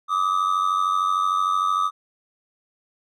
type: ring-modulated tone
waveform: triangle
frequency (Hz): 1218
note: D#6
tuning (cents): -37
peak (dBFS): -14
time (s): 0.08-1.91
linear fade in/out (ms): 50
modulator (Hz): 46.6
effects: none